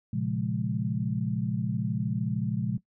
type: chord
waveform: sine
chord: Bb minor seventh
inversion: none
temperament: equal with one note detuned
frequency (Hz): 116.54 / 135.66 / 174.61 / 207.7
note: Bb2 / Db3 / F3 / Ab3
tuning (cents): 0 / -37 / 0 / 0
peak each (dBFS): -32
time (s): 0.13-2.78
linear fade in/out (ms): 5
effects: noise-tail reverb RT60 0.1 s tail -17 dB re dry